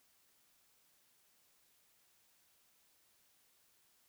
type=silence; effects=white hiss -72 dBFS RMS until 4.08 s